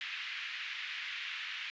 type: band-pass noise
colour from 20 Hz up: white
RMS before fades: -41 dBFS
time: 0.01-1.7 s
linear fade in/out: 0 ms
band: 1700 to 3000 Hz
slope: 24 dB/octave
effects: resampled to 16000 Hz